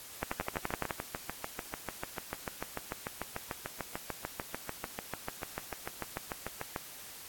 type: two click trains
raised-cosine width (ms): 0.5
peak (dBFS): -20 / -16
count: 44 / 9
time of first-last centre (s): 0.41-6.762 / 0.23-0.908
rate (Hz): 6.77 / 11.8
effects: white hiss -48 dBFS RMS until 7.28 s + AAC 64 kbps